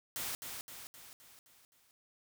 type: noise with echo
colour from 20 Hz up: white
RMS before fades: -39 dBFS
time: 0.16-0.35 s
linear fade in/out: 0 ms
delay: 260 ms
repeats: 6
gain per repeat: -5 dB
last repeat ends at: 1.91 s
effects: none